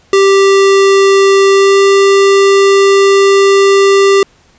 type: tone with pitch glide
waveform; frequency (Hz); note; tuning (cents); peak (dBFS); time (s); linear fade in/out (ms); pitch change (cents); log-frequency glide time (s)
square; 392 to 394.3; G4 to G4; 0 to +10; -5; 0.13-4.23; 2; +10; 1.51-1.79
effects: pink hiss -48 dBFS RMS until 4.58 s + resampled to 16000 Hz